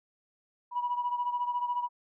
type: beating tone pair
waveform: sine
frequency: 971 / 985 Hz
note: B5 / B5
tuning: -30 / -5 cents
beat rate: 14 Hz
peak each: -29 / -34 dBFS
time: 0.71-1.89 s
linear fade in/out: 50 ms
effects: tanh soft clip ceiling -22 dBFS